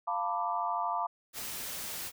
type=chord; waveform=sine; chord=B half-diminished seventh; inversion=second; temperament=equal with one note detuned; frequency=698.5 / 894.9 / 987.8 / 1174.7 Hz; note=F5 / A5 / B5 / D6; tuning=0 / +29 / 0 / 0 cents; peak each=-35 dBFS; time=0.07-1.07 s; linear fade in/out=10 ms
type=noise; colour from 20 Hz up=white; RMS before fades=-39 dBFS; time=1.33-2.12 s; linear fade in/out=50 ms
effects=none